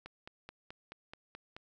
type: click train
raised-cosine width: 0.3 ms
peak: -30 dBFS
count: 8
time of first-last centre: 0.06-1.565 s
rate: 4.65 Hz
effects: none